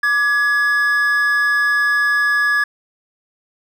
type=tone pair together; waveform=triangle; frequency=1179 / 1688 Hz; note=D6 / G#6; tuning=+6 / +28 cents; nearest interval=tritone; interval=622 cents; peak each=-21 / -12 dBFS; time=0.03-2.64 s; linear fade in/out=5 ms; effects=none